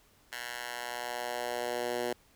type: tone with high-pass filter sweep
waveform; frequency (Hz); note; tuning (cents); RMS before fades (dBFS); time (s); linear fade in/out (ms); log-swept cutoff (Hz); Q
10% pulse; 121.4; B2; -29; -36; 0.32-2.13; 5; 1500 to 360; 1.3
effects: pink hiss -64 dBFS RMS until 2.35 s